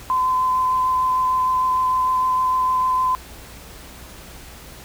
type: tone with vibrato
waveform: sine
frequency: 1023 Hz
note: C6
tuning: 39 cents flat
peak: -16 dBFS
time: 0.1-3.15 s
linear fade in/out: 0 ms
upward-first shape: triangle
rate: 6.6 Hz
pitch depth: 13 cents each way
effects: added 60 Hz sine -43 dBFS peak until 4.84 s + pink hiss -41 dBFS RMS until 4.84 s